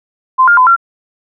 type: tone with pitch steps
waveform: sine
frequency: 1036 / 1408 / 1015 / 1371 Hz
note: C6 / F6 / B5 / F6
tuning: -17 / +14 / +47 / -32 cents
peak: -4 dBFS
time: 0.38-0.764 s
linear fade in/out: 20 ms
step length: 96 ms
effects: none